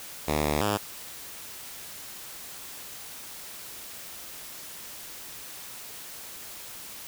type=tone with pitch steps; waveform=5% pulse; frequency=75.3 / 74.5 / 103.5 Hz; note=D2 / D2 / G#2; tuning=+44 / +25 / -5 cents; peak=-13 dBFS; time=0.27-0.78 s; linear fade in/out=20 ms; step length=170 ms; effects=white hiss -42 dBFS RMS until 7.07 s